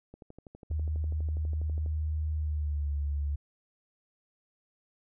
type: click train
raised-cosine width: 2 ms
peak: -34 dBFS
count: 22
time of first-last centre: 0.14-1.861 s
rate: 12.2 Hz
type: tone with pitch glide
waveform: sine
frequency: 77.2 to 72.03 Hz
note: D#2 to D2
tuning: -13 to -33 cents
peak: -28 dBFS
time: 0.7-3.36 s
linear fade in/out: 10 ms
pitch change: -120 cents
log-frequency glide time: 2.35-2.91 s
effects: none